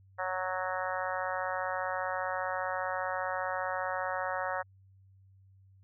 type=harmonic tone; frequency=185 Hz; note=F#3; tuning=in tune; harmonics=3 / 4 / 5 / 6 / 7 / 8 / 9 / 10; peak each=-37 / -38 / -39 / -40 / -40 / -41 / -42 / -42 dBFS; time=0.18-4.63 s; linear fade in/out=20 ms; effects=added 96 Hz sine -57 dBFS peak until 5.83 s